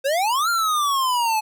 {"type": "exponential two-way sweep", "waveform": "square", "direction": "up then down", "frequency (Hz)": [520, 1409, 852], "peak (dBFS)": -19, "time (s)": [0.04, 1.41], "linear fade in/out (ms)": 20, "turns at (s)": 0.49, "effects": []}